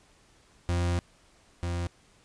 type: tone pair in turn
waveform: 40% pulse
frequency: 87.31 / 86.84 Hz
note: F2 / F2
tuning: 0 / -9 cents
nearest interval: unison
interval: 9 cents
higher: first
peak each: -24 / -28 dBFS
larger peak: first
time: 0.69-0.99 / 1.63-1.87 s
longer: first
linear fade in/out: 0 ms
effects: pink hiss -61 dBFS RMS until 2.24 s + resampled to 22050 Hz